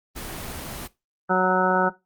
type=noise; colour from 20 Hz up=pink; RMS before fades=-34 dBFS; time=0.15-0.88 s; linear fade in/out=20 ms
type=harmonic tone; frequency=185.1 Hz; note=F#3; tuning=1 cent sharp; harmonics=1 / 2 / 3 / 4 / 5 / 7 / 8; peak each=-25 / -25 / -25 / -25 / -25 / -25 / -25 dBFS; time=1.29-1.9 s; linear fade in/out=20 ms
effects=noise-tail reverb RT60 0.2 s tail -17 dB re dry + Opus 24 kbps

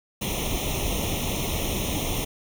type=noise with comb filter; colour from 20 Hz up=pink; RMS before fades=-27 dBFS; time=0.21-2.25 s; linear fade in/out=10 ms; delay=0.32 ms; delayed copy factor=+1; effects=none

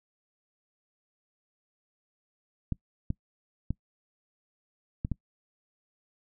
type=clicks; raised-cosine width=5 ms; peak=-17 dBFS; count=5; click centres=2.723 / 3.104 / 3.706 / 5.049 / 5.117 s; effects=noise-tail reverb RT60 0.1 s tail -24 dB re dry

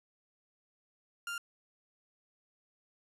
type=tone; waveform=30% pulse; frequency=1396.9 Hz; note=F6; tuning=in tune; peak=-34 dBFS; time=1.27-1.38 s; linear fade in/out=2 ms; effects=resampled to 32000 Hz

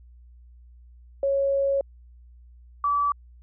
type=tone pair in turn; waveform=sine; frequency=552 / 1152.2 Hz; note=C#5 / D6; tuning=-7 / -33 cents; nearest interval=octave + minor second; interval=1274 cents; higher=second; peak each=-20 dBFS; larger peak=neither; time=1.23-1.81 / 2.84-3.12 s; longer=first; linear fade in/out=2 ms; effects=added 60 Hz sine -47 dBFS peak until 3.42 s

